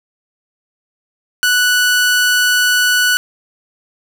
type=tone; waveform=sawtooth; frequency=1480 Hz; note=F#6; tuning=in tune; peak=-7 dBFS; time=1.43-3.17 s; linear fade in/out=0 ms; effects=none